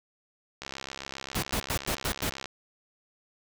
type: click train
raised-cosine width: 0.2 ms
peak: -19 dBFS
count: 125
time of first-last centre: 0.62-2.457 s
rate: 67.5 Hz
type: noise bursts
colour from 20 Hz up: pink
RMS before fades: -29 dBFS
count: 6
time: 1.35-2.297 s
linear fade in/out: 5 ms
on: 77 ms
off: 97 ms
effects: none